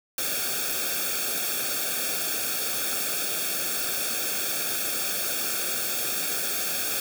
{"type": "noise with comb filter", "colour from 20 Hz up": "white", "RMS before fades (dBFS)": -28, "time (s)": [0.18, 7], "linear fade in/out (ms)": 2, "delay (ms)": 1, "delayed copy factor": -1, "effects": []}